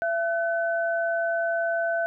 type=tone pair together; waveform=sine; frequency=672.7 / 1511 Hz; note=E5 / F#6; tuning=+35 / +36 cents; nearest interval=octave + major second; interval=1401 cents; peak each=-24 / -28 dBFS; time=0.02-2.06 s; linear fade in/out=0 ms; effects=none